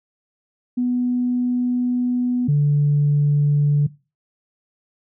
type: tone pair in turn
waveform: sine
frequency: 246.9 / 145.71 Hz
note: B3 / D3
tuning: 0 / -13 cents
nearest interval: major sixth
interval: 913 cents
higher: first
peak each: -17 / -12 dBFS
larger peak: second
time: 0.77-2.48 / 2.48-3.87 s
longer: first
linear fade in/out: 10 ms
effects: noise-tail reverb RT60 0.3 s tail -20 dB re dry + tanh soft clip ceiling -10 dBFS